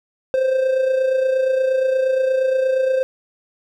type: tone with amplitude modulation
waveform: triangle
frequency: 523 Hz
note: C5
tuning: 1 cent flat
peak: -11 dBFS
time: 0.34-3.03 s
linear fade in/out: 0 ms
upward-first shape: sine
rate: 28.5 Hz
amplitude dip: 50%
effects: none